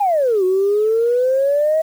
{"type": "exponential two-way sweep", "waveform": "sine", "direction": "down then up", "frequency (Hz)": [844, 365.1, 644], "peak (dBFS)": -12, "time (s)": [0, 1.82], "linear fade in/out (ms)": 10, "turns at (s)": 0.44, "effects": ["tanh soft clip ceiling -8 dBFS", "7-bit"]}